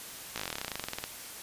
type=slowing click train; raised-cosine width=0.2 ms; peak=-16 dBFS; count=22; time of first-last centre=0.36-1.04 s; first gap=17 ms; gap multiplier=1.06; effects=white hiss -44 dBFS RMS until 1.42 s + resampled to 32000 Hz